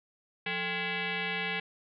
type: tone with frequency modulation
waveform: sine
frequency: 176.6 Hz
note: F3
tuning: 20 cents sharp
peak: -30 dBFS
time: 0.46-1.6 s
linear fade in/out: 5 ms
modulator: 617 Hz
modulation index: 4.7
effects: none